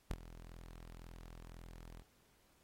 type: tone with ADSR envelope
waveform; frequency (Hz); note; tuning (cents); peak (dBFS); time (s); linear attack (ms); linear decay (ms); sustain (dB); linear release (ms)
sawtooth; 41.92; E1; +30; -31; 0.1-2.04; 12; 41; -16; 46
effects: pink hiss -72 dBFS RMS until 2.63 s + AAC 48 kbps